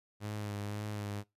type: tone with vibrato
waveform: sawtooth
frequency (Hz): 103.83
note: G#2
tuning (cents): 0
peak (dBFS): -33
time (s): 0.2-1.24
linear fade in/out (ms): 50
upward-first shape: sine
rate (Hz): 1.9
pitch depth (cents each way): 30
effects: noise-tail reverb RT60 0.2 s tail -22 dB re dry + resampled to 32000 Hz